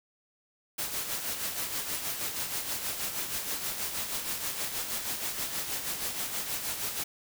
white noise with tremolo, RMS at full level -32 dBFS, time 0.78-7.04 s, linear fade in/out 10 ms, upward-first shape sine, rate 6.3 Hz, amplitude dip 50%, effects none

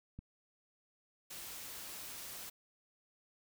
click, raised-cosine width 5 ms, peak -34 dBFS, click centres 0.19 s
white noise, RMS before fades -47 dBFS, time 1.3-2.5 s, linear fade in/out 10 ms
effects none

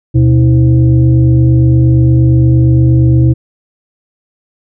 sine tone with frequency modulation, 123.8 Hz, B2, 5 cents sharp, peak -4 dBFS, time 0.14-3.34 s, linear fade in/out 20 ms, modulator 199 Hz, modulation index 0.72, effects none

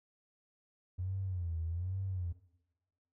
triangle tone with vibrato, 88.6 Hz, F2, 25 cents sharp, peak -30 dBFS, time 0.98-2.33 s, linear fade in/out 20 ms, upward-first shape sine, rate 1.2 Hz, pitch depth 150 cents each way, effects noise-tail reverb RT60 1.0 s tail -22 dB re dry + tanh soft clip ceiling -32 dBFS

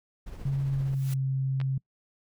brown noise with tremolo, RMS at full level -39 dBFS, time 0.26-0.95 s, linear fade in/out 10 ms, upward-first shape sine, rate 15 Hz, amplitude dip 40%
sine tone with pitch glide, 137.2 to 133.68 Hz, C#3 to C3, -17 to +38 cents, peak -25 dBFS, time 0.45-1.78 s, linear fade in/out 5 ms, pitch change -45 cents, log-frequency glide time 0.62-1.21 s
white noise with exponential growth, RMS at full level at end -41 dBFS, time 0.76-1.14 s, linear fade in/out 5 ms, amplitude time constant 81 ms
clicks, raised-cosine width 0.3 ms, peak -25 dBFS, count 2, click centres 1.602 / 1.614 s
effects noise-tail reverb RT60 0.1 s tail -24 dB re dry

